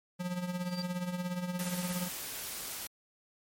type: tone with tremolo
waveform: square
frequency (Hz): 179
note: F3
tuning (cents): +43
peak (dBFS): -31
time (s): 0.19-2.09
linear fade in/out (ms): 20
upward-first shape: triangle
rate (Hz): 17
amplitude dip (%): 70
type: tone with exponential growth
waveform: sine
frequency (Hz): 4699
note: D8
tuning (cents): 0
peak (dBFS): -35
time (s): 0.53-0.82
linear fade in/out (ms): 0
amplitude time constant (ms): 61
type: noise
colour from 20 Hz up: white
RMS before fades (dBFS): -40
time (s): 1.59-2.87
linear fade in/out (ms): 2
effects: MP3 64 kbps